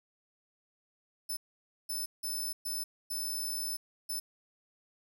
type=tone bursts at uneven times; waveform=10% pulse; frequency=5274 Hz; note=E8; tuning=in tune; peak=-28 dBFS; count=6; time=1.29-1.37 / 1.89-2.06 / 2.23-2.53 / 2.65-2.84 / 3.1-3.77 / 4.09-4.2 s; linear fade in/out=10 ms; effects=none